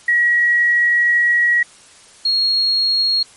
sine tone pair in turn, 1912 / 4292 Hz, A#6 / C8, +43 / +43 cents, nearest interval octave + major second, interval 1400 cents, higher second, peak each -11 / -13 dBFS, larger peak first, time 0.08-1.63 / 2.25-3.23 s, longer first, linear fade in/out 5 ms, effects white hiss -45 dBFS RMS until 3.36 s + MP3 48 kbps

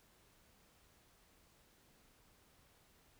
silence, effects pink hiss -69 dBFS RMS until 3.19 s

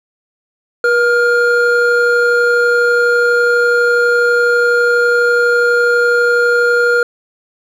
triangle tone pair together, 480.6 / 1409.7 Hz, B4 / F6, -47 / +16 cents, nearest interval octave + perfect fifth, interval 1863 cents, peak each -10 dBFS, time 0.84-7.03 s, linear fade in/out 2 ms, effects none

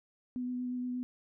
sine tone with vibrato, 249 Hz, B3, 14 cents sharp, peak -33 dBFS, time 0.36-1.03 s, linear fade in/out 0 ms, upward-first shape sine, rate 8.5 Hz, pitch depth 12 cents each way, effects none

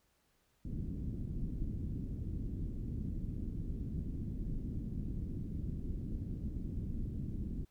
pink low-pass noise, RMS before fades -39 dBFS, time 0.65-7.65 s, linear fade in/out 5 ms, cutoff 270 Hz, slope 24 dB/octave, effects pink hiss -75 dBFS RMS until 7.7 s

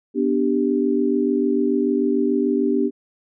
sine chord, G major, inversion first, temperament equal, 246.9 / 293.7 / 392 Hz, B3 / D4 / G4, 0 / 0 / 0 cents, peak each -21 dBFS, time 0.14-2.91 s, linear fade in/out 50 ms, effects none

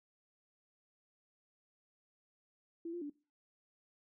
sine tone with pitch steps, 334.8 / 348.6 / 290.4 Hz, E4 / F4 / D4, +27 / -3 / -19 cents, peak -39 dBFS, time 2.85-3.099 s, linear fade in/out 5 ms, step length 83 ms, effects noise-tail reverb RT60 0.3 s tail -20 dB re dry

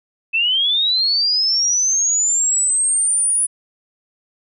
sine linear sweep, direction up, 2600 to 9890 Hz, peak -14 dBFS, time 0.33-3.47 s, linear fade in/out 20 ms, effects none

